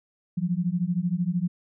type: beating tone pair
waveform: sine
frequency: 170 / 183 Hz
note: F3 / F#3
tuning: -46 / -19 cents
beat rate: 13 Hz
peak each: -26 dBFS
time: 0.37-1.48 s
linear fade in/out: 10 ms
effects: none